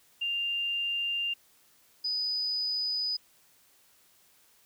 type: tone pair in turn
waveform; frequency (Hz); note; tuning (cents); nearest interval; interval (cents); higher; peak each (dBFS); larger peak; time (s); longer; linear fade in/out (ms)
sine; 2794 / 4978; F7 / D#8; 0 / 0; minor seventh; 1000; second; -28; neither; 0.21-1.34 / 2.04-3.17; neither; 10
effects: white hiss -63 dBFS RMS until 4.65 s